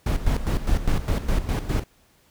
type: noise with tremolo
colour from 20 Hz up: brown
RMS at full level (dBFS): -20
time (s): 0.06-1.84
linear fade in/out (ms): 5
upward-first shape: square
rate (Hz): 4.9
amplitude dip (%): 70
effects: pink hiss -60 dBFS RMS until 2.3 s